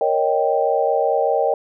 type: chord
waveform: sine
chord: Eb dominant seventh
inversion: second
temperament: equal with one note detuned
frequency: 466.2 / 554.4 / 619.4 / 784 Hz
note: Bb4 / Db5 / Eb5 / G5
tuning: 0 / 0 / -8 / 0 cents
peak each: -21 dBFS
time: 0.01-1.54 s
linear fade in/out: 2 ms
effects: none